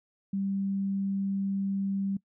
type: tone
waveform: sine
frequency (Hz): 196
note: G3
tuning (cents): 0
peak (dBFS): -27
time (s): 0.33-2.17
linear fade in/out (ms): 5
effects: noise-tail reverb RT60 0.1 s tail -22 dB re dry